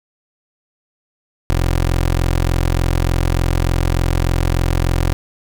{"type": "tone", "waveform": "20% pulse", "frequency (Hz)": 43.37, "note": "F1", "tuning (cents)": -11, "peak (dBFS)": -9, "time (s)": [1.5, 5.13], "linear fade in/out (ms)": 0, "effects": []}